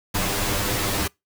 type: noise with comb filter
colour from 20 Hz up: pink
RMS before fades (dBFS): -24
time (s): 0.14-1.08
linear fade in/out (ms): 10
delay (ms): 10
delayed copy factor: +0.85
effects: noise-tail reverb RT60 0.2 s tail -25 dB re dry